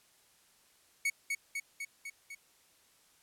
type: tone with echo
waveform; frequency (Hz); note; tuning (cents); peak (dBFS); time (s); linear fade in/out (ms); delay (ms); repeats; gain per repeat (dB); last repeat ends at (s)
45% pulse; 2224; C#7; +5; -28; 1.05-1.1; 5; 250; 5; -3; 2.35
effects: white hiss -66 dBFS RMS until 3.22 s + low-pass 12000 Hz 12 dB/octave